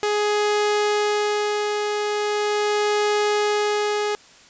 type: tone with tremolo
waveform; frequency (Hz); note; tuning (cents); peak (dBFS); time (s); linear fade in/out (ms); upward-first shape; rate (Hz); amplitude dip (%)
sawtooth; 417.4; G#4; +9; -14; 0.03-4.15; 0; sine; 0.4; 35
effects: white hiss -49 dBFS RMS until 4.49 s + resampled to 16000 Hz